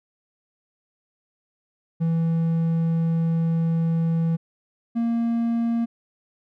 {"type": "tone pair in turn", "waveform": "triangle", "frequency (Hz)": [164.81, 232.3], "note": ["E3", "A#3"], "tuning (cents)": [0, -6], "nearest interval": "tritone", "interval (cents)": 594, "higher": "second", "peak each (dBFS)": [-17, -18], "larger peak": "first", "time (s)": [[2, 4.37], [4.95, 5.86]], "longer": "first", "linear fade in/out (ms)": 20, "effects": []}